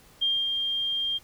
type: tone with ADSR envelope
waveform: sine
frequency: 3200 Hz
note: G7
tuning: 35 cents sharp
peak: -21 dBFS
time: 0.21-1.19 s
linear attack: 17 ms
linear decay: 240 ms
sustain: -4 dB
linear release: 25 ms
effects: pink hiss -55 dBFS RMS until 1.23 s